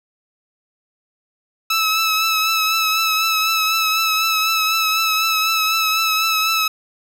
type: tone with vibrato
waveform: 15% pulse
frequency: 1302 Hz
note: E6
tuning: 22 cents flat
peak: -9 dBFS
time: 1.7-6.68 s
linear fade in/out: 5 ms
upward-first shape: triangle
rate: 4 Hz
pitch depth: 35 cents each way
effects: none